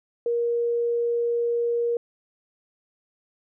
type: tone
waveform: sine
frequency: 472 Hz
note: A#4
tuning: 22 cents sharp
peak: -21 dBFS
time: 0.26-1.97 s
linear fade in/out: 2 ms
effects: none